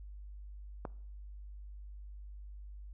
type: click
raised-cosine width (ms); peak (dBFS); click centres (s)
1; -24; 0.852
effects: noise-tail reverb RT60 0.6 s tail -22 dB re dry + added 50 Hz sine -45 dBFS peak until 2.93 s